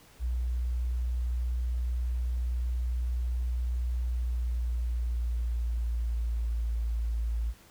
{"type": "tone with pitch glide", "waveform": "sine", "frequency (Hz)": [60.8, 56.73], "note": ["B1", "A#1"], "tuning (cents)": [-26, -46], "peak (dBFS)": -27, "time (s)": [0.19, 7.54], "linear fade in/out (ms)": 50, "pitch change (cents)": -120, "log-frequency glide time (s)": [3.93, 6.87], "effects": ["pink hiss -57 dBFS RMS until 7.7 s"]}